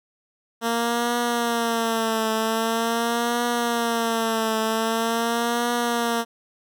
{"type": "tone with vibrato", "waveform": "10% pulse", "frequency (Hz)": 230, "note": "A#3", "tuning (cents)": -23, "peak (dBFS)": -13, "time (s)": [0.61, 6.25], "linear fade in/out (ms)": 50, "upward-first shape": "triangle", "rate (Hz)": 0.44, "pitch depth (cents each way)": 77, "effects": []}